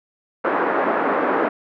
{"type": "band-pass noise", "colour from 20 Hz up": "pink", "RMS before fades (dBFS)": -20, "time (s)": [0.44, 1.49], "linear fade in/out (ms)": 10, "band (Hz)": [290, 1600], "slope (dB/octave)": 24, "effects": []}